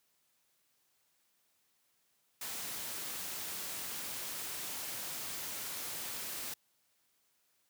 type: noise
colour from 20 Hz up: white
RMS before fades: -41 dBFS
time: 2.41-6.54 s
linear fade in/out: 5 ms
effects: white hiss -75 dBFS RMS until 7.69 s + high-pass 80 Hz 12 dB/octave